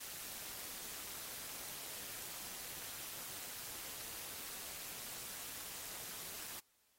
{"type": "noise with amplitude modulation", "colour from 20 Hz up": "white", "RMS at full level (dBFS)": -44, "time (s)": [0, 6.6], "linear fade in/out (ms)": 10, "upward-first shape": "sine", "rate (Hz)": 217, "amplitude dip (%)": 75, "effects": ["white hiss -75 dBFS RMS until 6.98 s", "AAC 48 kbps"]}